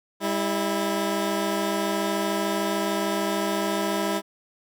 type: tone pair together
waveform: 15% pulse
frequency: 200.1 / 327 Hz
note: G3 / E4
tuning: +36 / -14 cents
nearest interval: major sixth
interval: 850 cents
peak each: -20 dBFS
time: 0.2-4.22 s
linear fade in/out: 50 ms
effects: none